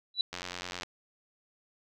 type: tone with exponential growth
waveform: sine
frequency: 3951 Hz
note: B7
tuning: in tune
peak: -20 dBFS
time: 0.14-0.21 s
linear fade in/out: 2 ms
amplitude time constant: 15 ms
type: click train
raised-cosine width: 0.2 ms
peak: -20 dBFS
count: 46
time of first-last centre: 0.33-0.833 s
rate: 89.5 Hz
effects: none